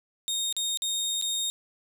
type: tone with dropouts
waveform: 25% pulse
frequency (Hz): 3699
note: A#7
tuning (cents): -14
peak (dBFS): -23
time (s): 0.28-1.5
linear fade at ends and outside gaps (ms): 0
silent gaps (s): 0.526-0.566 / 0.773-0.821 / 1.214-1.223
effects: none

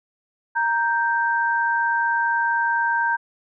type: tone pair together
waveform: sine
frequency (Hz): 932.3 / 1568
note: A#5 / G6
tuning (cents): 0 / 0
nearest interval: major sixth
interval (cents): 900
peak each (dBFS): -21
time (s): 0.55-3.17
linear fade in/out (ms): 20
effects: none

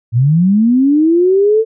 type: linear sweep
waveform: sine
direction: up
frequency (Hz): 110 to 452.2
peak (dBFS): -7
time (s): 0.12-1.65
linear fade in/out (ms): 50
effects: none

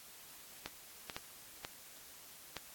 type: clicks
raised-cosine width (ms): 0.2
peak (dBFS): -23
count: 5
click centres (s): 0.66 / 1.098 / 1.165 / 1.649 / 2.567
effects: white hiss -55 dBFS RMS until 2.74 s + AAC 64 kbps

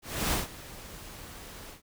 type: noise with ADSR envelope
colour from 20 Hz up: pink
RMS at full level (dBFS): -27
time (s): 0.02-1.82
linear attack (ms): 310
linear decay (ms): 140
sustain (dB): -18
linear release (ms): 120
effects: none

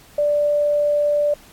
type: tone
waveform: sine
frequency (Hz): 587.3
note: D5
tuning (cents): 0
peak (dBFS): -15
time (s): 0.18-1.34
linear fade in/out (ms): 5
effects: pink hiss -48 dBFS RMS until 1.52 s + AAC 64 kbps

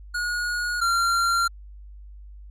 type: tone pair in turn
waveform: square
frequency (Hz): 1445 / 1378.6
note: F#6 / F6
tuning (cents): -41 / -23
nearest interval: minor second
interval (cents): 82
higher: first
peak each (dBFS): -25 / -20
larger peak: second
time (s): 0.14-0.81 / 0.81-1.48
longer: neither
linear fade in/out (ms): 10
effects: added 50 Hz sine -40 dBFS peak until 2.5 s + low-pass 10000 Hz 12 dB/octave

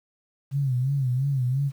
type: tone with vibrato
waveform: sine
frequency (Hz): 132.4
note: C3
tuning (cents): +21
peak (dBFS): -21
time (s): 0.51-1.72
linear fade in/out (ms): 50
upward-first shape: sine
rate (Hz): 2.9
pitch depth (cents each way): 120
effects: 9-bit

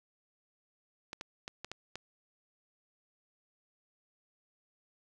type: clicks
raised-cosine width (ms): 0.2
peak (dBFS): -23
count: 6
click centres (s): 1.131 / 1.211 / 1.479 / 1.646 / 1.716 / 1.956
effects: none

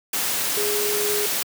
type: tone in noise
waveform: sine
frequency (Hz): 415.3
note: G#4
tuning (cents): 0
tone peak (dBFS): -24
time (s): 0.57-1.26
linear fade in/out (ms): 5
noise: white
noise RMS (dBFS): -24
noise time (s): 0.13-1.43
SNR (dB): -3
effects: high-pass 150 Hz 12 dB/octave

